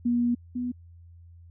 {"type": "tone pair in turn", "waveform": "sine", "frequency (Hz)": [240, 246.3], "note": ["B3", "B3"], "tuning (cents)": [-49, -5], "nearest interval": "unison", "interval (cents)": 44, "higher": "second", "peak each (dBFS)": [-21, -27], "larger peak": "first", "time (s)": [[0.05, 0.35], [0.55, 0.72]], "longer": "first", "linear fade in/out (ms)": 10, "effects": ["added 85 Hz sine -47 dBFS peak until 1.5 s"]}